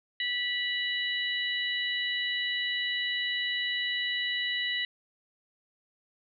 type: harmonic tone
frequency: 980 Hz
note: B5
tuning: 14 cents flat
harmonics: 2 / 3 / 4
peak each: -31 / -33 / -34 dBFS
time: 0.2-4.85 s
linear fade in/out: 2 ms
effects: none